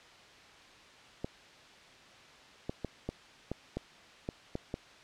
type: clicks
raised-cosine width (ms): 2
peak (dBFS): -21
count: 9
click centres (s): 1.245 / 2.695 / 2.847 / 3.09 / 3.516 / 3.77 / 4.289 / 4.554 / 4.741
effects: white hiss -55 dBFS RMS until 5.03 s + low-pass 4000 Hz 12 dB/octave